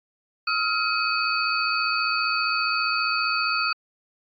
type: tone cluster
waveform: sine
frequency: 1275 / 1390 / 2528 / 4508 Hz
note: D#6 / F6 / D#7 / C#8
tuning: +42 / -9 / +27 / +28 cents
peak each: -27 dBFS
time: 0.47-3.73 s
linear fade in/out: 5 ms
effects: AAC 48 kbps